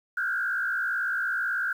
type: tone with frequency modulation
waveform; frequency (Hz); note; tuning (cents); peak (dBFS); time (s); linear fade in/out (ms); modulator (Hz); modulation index
sine; 1511; F#6; +36; -25; 0.17-1.73; 5; 58.1; 1.8
effects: 9-bit